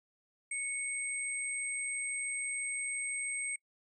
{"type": "tone pair together", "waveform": "sine", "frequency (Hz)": [2217, 8370], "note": ["C#7", "C9"], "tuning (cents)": [0, 0], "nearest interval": "octave + major seventh", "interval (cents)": 2300, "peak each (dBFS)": [-37, -37], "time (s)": [0.51, 3.56], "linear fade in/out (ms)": 5, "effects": ["noise-tail reverb RT60 0.1 s tail -26 dB re dry"]}